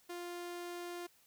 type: tone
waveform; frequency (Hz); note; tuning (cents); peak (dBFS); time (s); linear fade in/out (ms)
sawtooth; 350; F4; +4; -38; 0.09-1.07; 10
effects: white hiss -68 dBFS RMS until 1.26 s